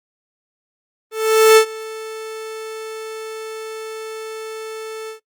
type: tone with ADSR envelope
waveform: 45% pulse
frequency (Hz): 440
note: A4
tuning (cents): 0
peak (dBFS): -5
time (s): 1.11-5.2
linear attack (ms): 460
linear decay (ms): 82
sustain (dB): -22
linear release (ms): 110
effects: noise-tail reverb RT60 0.1 s tail -20 dB re dry + Opus 24 kbps